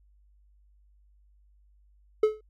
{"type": "tone with exponential decay", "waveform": "triangle", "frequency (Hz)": 430, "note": "A4", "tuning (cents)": -40, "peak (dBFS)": -13, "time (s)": [2.23, 2.41], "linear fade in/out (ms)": 5, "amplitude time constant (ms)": 39, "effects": ["added 50 Hz sine -58 dBFS peak until 2.49 s"]}